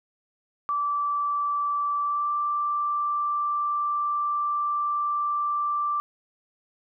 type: tone with pitch glide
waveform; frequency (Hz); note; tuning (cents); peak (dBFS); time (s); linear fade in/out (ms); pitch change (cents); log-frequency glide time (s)
sine; 1162 to 1174.8; D6 to D6; -19 to 0; -23; 0.69-6; 0; +19; 2.02-2.31
effects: none